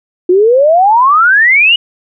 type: exponential sweep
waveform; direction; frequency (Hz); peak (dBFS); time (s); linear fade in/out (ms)
sine; up; 349.2 to 2960; -4; 0.29-1.76; 5
effects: none